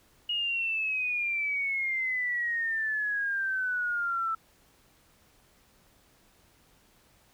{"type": "exponential sweep", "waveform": "sine", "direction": "down", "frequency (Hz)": [2887, 1318.5], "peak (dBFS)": -27, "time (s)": [0.29, 4.35], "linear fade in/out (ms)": 5, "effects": ["pink hiss -63 dBFS RMS until 7.33 s"]}